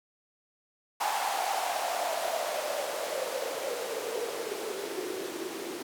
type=noise with band-pass filter sweep; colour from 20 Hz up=blue; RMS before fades=-33 dBFS; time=1-5.83 s; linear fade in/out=10 ms; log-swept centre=840 to 330 Hz; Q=6.6; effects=none